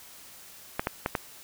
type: clicks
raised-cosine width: 0.5 ms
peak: -11 dBFS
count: 4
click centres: 0.795 / 0.871 / 1.061 / 1.152 s
effects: white hiss -49 dBFS RMS until 1.43 s